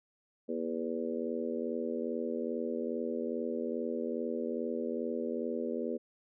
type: harmonic tone with a mistuned harmonic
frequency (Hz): 82.41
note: E2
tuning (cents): 0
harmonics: 3 / 4 / 5 / 6 / 7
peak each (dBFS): -37 / -40 / -38 / -38 / -43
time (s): 0.48-5.98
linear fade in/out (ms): 20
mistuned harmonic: 3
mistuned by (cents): -50
effects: none